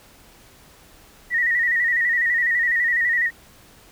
sine tone with vibrato, 1900 Hz, A#6, 33 cents sharp, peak -17 dBFS, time 1.3-3.31 s, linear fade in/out 50 ms, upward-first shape square, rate 12 Hz, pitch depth 48 cents each way, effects pink hiss -50 dBFS RMS until 3.91 s

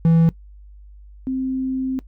triangle / sine tone pair in turn, 164.81 / 261.6 Hz, E3 / C4, 0 / 0 cents, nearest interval minor sixth, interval 800 cents, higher second, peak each -9 / -20 dBFS, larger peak first, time 0.05-0.29 / 1.27-1.99 s, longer second, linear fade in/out 0 ms, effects noise-tail reverb RT60 0.1 s tail -20 dB re dry + added 50 Hz sine -40 dBFS peak until 2.07 s

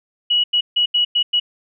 sine tone bursts at uneven times, 2925 Hz, F#7, 21 cents flat, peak -13 dBFS, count 6, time 0.3-0.44 / 0.53-0.61 / 0.76-0.86 / 0.94-1.05 / 1.15-1.23 / 1.33-1.4 s, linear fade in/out 10 ms, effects none

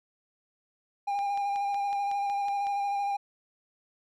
triangle tone with vibrato, 804 Hz, G5, 44 cents sharp, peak -25 dBFS, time 1.07-3.17 s, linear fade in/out 10 ms, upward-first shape square, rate 13 Hz, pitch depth 15 cents each way
click train, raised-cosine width 0.2 ms, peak -28 dBFS, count 9, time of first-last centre 1.19-2.669 s, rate 5.41 Hz
effects none

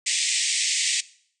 white band-pass noise, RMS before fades -24 dBFS, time 0.06-1.01 s, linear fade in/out 10 ms, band 1900 to 8700 Hz, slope 96 dB/octave, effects noise-tail reverb RT60 0.6 s tail -20 dB re dry

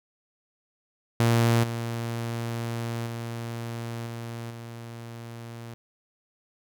sawtooth tone with level steps, 116.54 Hz, A#2, in tune, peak -15 / -25 / -28 / -30 / -34 dBFS, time 1.2-5.74 s, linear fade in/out 0 ms, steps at 1.63 / 3.06 / 4.06 / 4.5 s, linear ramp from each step 10 ms, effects none

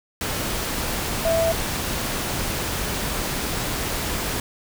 sine tone in noise, 659.3 Hz, E5, in tune, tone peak -18 dBFS, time 1.25-1.52 s, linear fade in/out 2 ms, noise pink, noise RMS -26 dBFS, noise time 0.21-4.4 s, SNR +5 dB, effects none

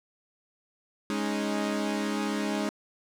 sawtooth chord, Ab suspended fourth, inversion none, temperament equal with one note detuned, 207.7 / 275.9 / 311.1 Hz, Ab3 / Db4 / Eb4, 0 / -8 / 0 cents, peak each -26 / -30 / -29 dBFS, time 1.1-2.69 s, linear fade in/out 0 ms, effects low-pass 9000 Hz 12 dB/octave + 10-bit

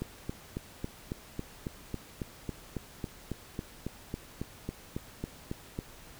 click train, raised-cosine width 3 ms, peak -21 dBFS, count 22, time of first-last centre 0.02-5.789 s, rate 3.64 Hz, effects pink hiss -52 dBFS RMS until 6.19 s

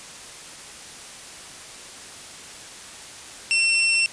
sawtooth tone, 2705 Hz, E7, 44 cents sharp, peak -14 dBFS, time 3.51-4.06 s, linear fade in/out 0 ms, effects white hiss -40 dBFS RMS until 4.12 s + resampled to 22050 Hz

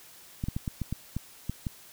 clicks, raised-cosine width 5 ms, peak -18 dBFS, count 9, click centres 0.439 / 0.485 / 0.565 / 0.678 / 0.817 / 0.926 / 1.166 / 1.496 / 1.668 s, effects white hiss -52 dBFS RMS until 1.92 s

